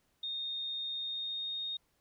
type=tone with pitch glide; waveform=sine; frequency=3682 to 3705 Hz; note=A#7 to A#7; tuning=-22 to -11 cents; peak=-35 dBFS; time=0.23-1.77 s; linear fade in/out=5 ms; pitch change=+11 cents; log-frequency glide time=0.97-1.59 s; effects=pink hiss -75 dBFS RMS until 2 s